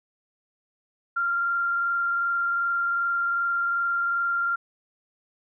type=tone with frequency modulation; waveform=sine; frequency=1387 Hz; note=F6; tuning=12 cents flat; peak=-22 dBFS; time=1.16-4.56 s; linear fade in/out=10 ms; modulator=22.6 Hz; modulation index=0.5; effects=none